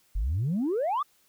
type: exponential sweep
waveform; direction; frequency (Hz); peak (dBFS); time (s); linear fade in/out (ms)
sine; up; 41.78 to 1244.5; -23; 0.15-1.03; 10
effects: tanh soft clip ceiling -22 dBFS + white hiss -65 dBFS RMS until 1.28 s